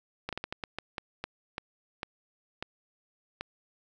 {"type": "slowing click train", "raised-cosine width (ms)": 0.3, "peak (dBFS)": -18, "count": 13, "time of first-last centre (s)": [0.29, 3.41], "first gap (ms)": 37, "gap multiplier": 1.32, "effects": []}